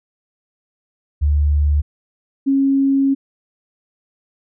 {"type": "tone pair in turn", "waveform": "sine", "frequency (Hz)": [73.42, 273.2], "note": ["D2", "C#4"], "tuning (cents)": [0, -25], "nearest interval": "octave + major seventh", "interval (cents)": 2275, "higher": "second", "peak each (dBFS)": -12, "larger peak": "neither", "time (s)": [[1.21, 1.82], [2.46, 3.15]], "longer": "second", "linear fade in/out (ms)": 20, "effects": []}